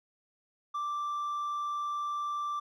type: tone with hard clipping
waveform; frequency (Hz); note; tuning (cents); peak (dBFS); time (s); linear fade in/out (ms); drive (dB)
sine; 1174.7; D6; 0; -32; 0.74-2.6; 10; 2
effects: none